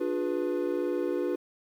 triangle chord, D diminished seventh, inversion none, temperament equal with one note detuned, 293.7 / 355.9 / 415.3 / 493.9 Hz, D4 / F4 / Ab4 / Cb5, 0 / +33 / 0 / 0 cents, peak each -31 / -28 / -34 / -31 dBFS, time 0-1.36 s, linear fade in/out 10 ms, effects 10-bit

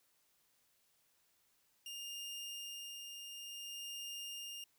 sawtooth tone with tremolo, 2817 Hz, F7, 14 cents sharp, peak -40 dBFS, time 1.86-4.64 s, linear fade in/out 2 ms, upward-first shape sine, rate 0.56 Hz, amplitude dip 35%, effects white hiss -75 dBFS RMS until 4.78 s

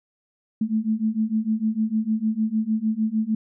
sine beating tone pair, 215.4 / 222 Hz, A3 / A3, -37 / +16 cents, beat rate 6.6 Hz, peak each -24 / -23 dBFS, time 0.61-3.35 s, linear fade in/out 5 ms, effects none

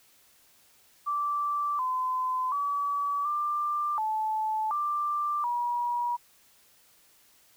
sine tone with pitch steps, 1168 / 1021 / 1144 / 1187 / 869 / 1182 / 961 Hz, D6 / C6 / D6 / D6 / A5 / D6 / B5, -10 / -43 / -46 / +18 / -22 / +11 / -48 cents, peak -26 dBFS, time 1.06-6.17 s, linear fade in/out 20 ms, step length 730 ms, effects white hiss -61 dBFS RMS until 7.56 s

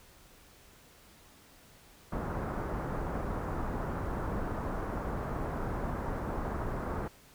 pink low-pass noise, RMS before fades -35 dBFS, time 2.12-7.08 s, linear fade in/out 5 ms, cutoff 1400 Hz, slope 24 dB/octave, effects pink hiss -58 dBFS RMS until 7.34 s

